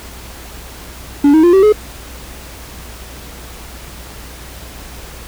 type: tone with pitch steps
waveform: triangle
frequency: 286.3 / 315.8 / 348.4 / 384.4 / 424 Hz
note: D4 / D#4 / F4 / G4 / G#4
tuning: -44 / +26 / -4 / -34 / +36 cents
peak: -3 dBFS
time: 1.24-1.725 s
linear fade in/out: 5 ms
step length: 97 ms
effects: added 60 Hz sine -34 dBFS peak until 5.27 s + pink hiss -34 dBFS RMS until 5.27 s